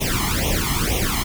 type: noise with flanger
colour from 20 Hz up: pink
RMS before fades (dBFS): -21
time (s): 0-1.24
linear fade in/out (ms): 20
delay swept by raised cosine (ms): 0.32 to 0.98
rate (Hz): 2.1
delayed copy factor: +0.95
effects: none